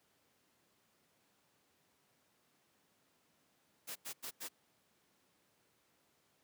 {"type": "noise bursts", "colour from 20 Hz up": "white", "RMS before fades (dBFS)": -44, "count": 4, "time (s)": [3.87, 4.488], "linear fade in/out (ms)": 20, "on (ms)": 87, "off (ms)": 90, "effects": ["pink hiss -74 dBFS RMS until 6.43 s", "high-pass 150 Hz 12 dB/octave"]}